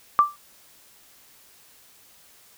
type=tone with exponential decay; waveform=sine; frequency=1174.7 Hz; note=D6; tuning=in tune; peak=-9 dBFS; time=0.19-0.36 s; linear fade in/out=0 ms; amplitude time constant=35 ms; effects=white hiss -54 dBFS RMS until 2.57 s